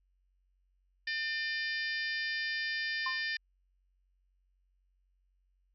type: harmonic tone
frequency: 600 Hz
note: D5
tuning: 37 cents sharp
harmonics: 3 / 4 / 5 / 6 / 7 / 8 / 9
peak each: -34 / -41 / -46 / -45 / -48 / -41 / -49 dBFS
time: 1.07-3.37 s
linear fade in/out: 5 ms
type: tone with exponential decay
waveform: sine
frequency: 1046.5 Hz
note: C6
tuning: in tune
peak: -31 dBFS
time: 3.06-3.24 s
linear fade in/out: 5 ms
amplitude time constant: 38 ms
effects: added 46 Hz sine -70 dBFS peak until 5.74 s